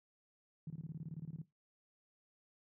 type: tone bursts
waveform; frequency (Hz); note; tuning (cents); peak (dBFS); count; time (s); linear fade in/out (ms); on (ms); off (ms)
sine; 155.56; D#3; 0; -40; 14; 0.67-1.416; 2; 31; 24
effects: noise-tail reverb RT60 0.2 s tail -17 dB re dry + high-pass 100 Hz 12 dB/octave